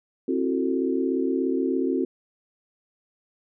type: chord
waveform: sine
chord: F# half-diminished seventh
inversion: second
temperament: just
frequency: 266.4 / 333 / 370 / 444 Hz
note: C4 / E4 / F#4 / A4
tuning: +31 / +18 / 0 / +16 cents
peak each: -25 / -29 / -26 / -31 dBFS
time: 0.28-2.05 s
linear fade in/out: 5 ms
effects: none